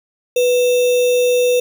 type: tone with sample-and-hold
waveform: sine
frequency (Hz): 493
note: B4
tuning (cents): -3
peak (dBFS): -11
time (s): 0.36-1.6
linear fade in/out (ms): 5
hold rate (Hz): 3150
effects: none